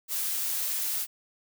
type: noise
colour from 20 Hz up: blue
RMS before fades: -30 dBFS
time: 0.08-1.07 s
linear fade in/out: 50 ms
effects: none